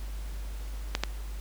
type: clicks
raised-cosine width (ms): 0.2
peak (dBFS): -9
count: 2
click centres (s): 0.951 / 1.036
effects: added 50 Hz sine -34 dBFS peak until 1.4 s + pink hiss -50 dBFS RMS until 1.4 s